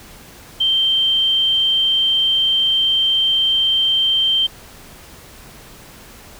sine tone, 3136 Hz, G7, in tune, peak -13 dBFS, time 0.6-4.47 s, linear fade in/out 10 ms, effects pink hiss -41 dBFS RMS until 6.39 s

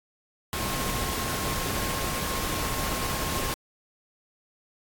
sine tone in noise, 1073 Hz, C6, 43 cents sharp, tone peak -37 dBFS, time 0.53-3.54 s, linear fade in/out 0 ms, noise pink, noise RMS -30 dBFS, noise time 0.53-3.54 s, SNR -10 dB, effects AAC 64 kbps

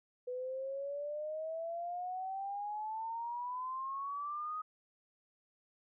sine exponential sweep, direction up, 493.9 to 1260 Hz, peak -37 dBFS, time 0.27-4.62 s, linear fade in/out 10 ms, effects none

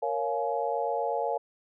sine chord, Bb minor seventh, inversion none, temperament equal with one note detuned, 466.2 / 554.4 / 698.5 / 844.2 Hz, Bb4 / Db5 / F5 / Ab5, 0 / 0 / 0 / +28 cents, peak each -32 dBFS, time 0.02-1.38 s, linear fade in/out 10 ms, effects none

